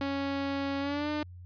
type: tone with pitch glide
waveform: sawtooth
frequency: 277.2 to 300.5 Hz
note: C#4 to D4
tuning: 0 to +40 cents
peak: -26 dBFS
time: 0.01-1.23 s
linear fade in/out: 2 ms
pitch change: +140 cents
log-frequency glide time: 0.8-1.1 s
effects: added 89 Hz sine -44 dBFS peak until 1.45 s + resampled to 11025 Hz